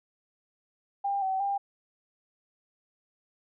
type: tone with pitch steps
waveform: sine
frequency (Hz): 798 / 763 / 798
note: G5 / G5 / G5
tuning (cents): +31 / -47 / +31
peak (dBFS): -26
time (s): 1.04-1.58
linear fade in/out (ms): 10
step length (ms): 180
effects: none